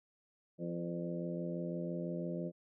harmonic tone with a mistuned harmonic, 86 Hz, F2, 26 cents flat, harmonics 2 / 3 / 4 / 5 / 6 / 7, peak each -39 / -46 / -43 / -51 / -45 / -46 dBFS, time 0.58-2.52 s, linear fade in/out 50 ms, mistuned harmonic 5, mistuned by +45 cents, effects none

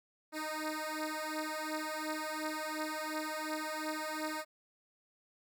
10% pulse beating tone pair, 308.1 / 310.9 Hz, D#4 / D#4, -17 / -1 cents, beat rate 2.8 Hz, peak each -31 dBFS, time 0.32-4.45 s, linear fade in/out 50 ms, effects none

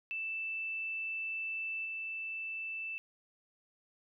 sine tone with level steps, 2648 Hz, E7, 7 cents sharp, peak -35 / -37 dBFS, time 0.11-2.98 s, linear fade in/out 0 ms, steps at 1.85 s, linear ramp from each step 5 ms, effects none

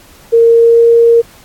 sine tone with pitch glide, 461.9 to 465.4 Hz, A#4 to A#4, -16 to -3 cents, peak -3 dBFS, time 0.32-1.22 s, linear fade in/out 20 ms, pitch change +13 cents, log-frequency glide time 0.46-0.87 s, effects pink hiss -41 dBFS RMS until 1.44 s + AAC 64 kbps

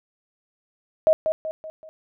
sine tone with echo, 631 Hz, D#5, 24 cents sharp, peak -12 dBFS, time 1.07-1.13 s, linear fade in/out 0 ms, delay 190 ms, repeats 4, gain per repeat -7 dB, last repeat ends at 1.89 s, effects none

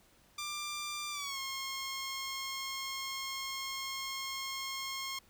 10% pulse tone with pitch glide, 1187 to 1076 Hz, D6 to C6, +18 to +48 cents, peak -29 dBFS, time 0.38-5.19 s, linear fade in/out 5 ms, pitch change -170 cents, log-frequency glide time 1.11-1.39 s, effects pink hiss -65 dBFS RMS until 5.29 s

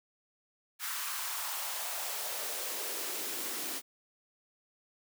white noise with high-pass filter sweep, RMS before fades -37 dBFS, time 0.79-3.82 s, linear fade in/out 50 ms, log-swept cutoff 1300 to 240 Hz, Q 2.3, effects none

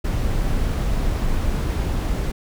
brown noise, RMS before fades -21 dBFS, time 0.04-2.32 s, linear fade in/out 10 ms, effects none

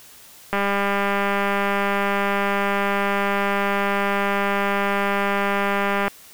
click train, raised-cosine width 0.5 ms, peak -7 dBFS, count 1111, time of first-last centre 0.53-6.08 s, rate 200 Hz, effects white hiss -46 dBFS RMS until 6.33 s

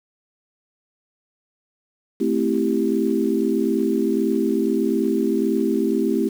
sine chord, A minor seventh, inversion none, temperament equal, 220 / 261.6 / 329.6 / 392 Hz, A3 / C4 / E4 / G4, 0 / 0 / 0 / 0 cents, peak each -23 dBFS, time 2.2-6.29 s, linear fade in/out 10 ms, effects 7-bit

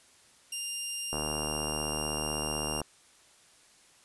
10% pulse tone, 2799 Hz, F7, 3 cents sharp, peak -24 dBFS, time 0.52-2.81 s, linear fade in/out 5 ms
click train, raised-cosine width 1 ms, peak -20 dBFS, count 129, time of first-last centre 1.13-2.816 s, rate 75.9 Hz
effects white hiss -60 dBFS RMS until 4.04 s + resampled to 24000 Hz

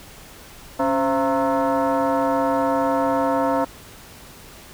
sine tone with frequency modulation, 123.47 Hz, B2, in tune, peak -17 dBFS, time 0.79-3.65 s, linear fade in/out 10 ms, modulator 400 Hz, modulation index 2.5, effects pink hiss -43 dBFS RMS until 4.73 s

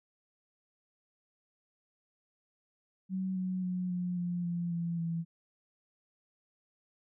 sine tone with pitch steps, 188.2 / 184.97 / 181.79 / 178.67 / 175.6 / 172.58 / 169.62 / 166.7 Hz, F#3 / F#3 / F#3 / F3 / F3 / F3 / E3 / E3, +30 / 0 / -30 / +40 / +10 / -20 / +50 / +20 cents, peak -31 dBFS, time 3.09-5.25 s, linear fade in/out 50 ms, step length 270 ms, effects none

